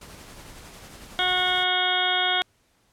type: noise with tremolo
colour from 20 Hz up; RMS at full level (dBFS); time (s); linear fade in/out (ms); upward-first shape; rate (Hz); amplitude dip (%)
pink; -43; 0.01-1.64; 5; sine; 11; 30
type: harmonic tone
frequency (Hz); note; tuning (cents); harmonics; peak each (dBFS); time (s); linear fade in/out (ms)
365; F#4; -24; 1 / 2 / 3 / 4 / 5 / 6 / 8 / 9 / 10; -35 / -27 / -34 / -27 / -36 / -30 / -34 / -25 / -30; 1.19-2.42; 0
effects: pink hiss -65 dBFS RMS until 2.92 s + low-pass 12000 Hz 12 dB/octave